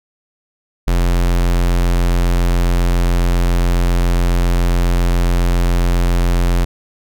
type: tone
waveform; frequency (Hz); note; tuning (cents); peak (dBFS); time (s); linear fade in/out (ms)
square; 43.65; F1; 0; -12; 0.87-6.65; 10
effects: none